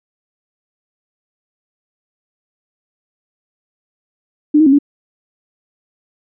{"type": "tone with pitch steps", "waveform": "sine", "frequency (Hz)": [299.2, 314.8, 270.3, 286.3], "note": ["D4", "D#4", "C#4", "D4"], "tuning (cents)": [32, 20, -44, -44], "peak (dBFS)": -6, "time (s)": [4.54, 4.788], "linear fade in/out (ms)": 10, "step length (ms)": 62, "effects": []}